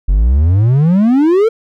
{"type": "exponential sweep", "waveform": "triangle", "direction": "up", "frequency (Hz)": [43.65, 466.2], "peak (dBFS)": -5, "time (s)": [0.08, 1.49], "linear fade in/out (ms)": 10, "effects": []}